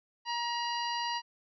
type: harmonic tone with a mistuned harmonic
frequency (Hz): 949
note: A#5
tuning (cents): +31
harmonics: 1 / 2 / 3 / 4 / 5 / 6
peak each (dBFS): -33 / -40 / -40 / -45 / -39 / -49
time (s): 0.25-1.22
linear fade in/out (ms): 50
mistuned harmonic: 4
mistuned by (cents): +110
effects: none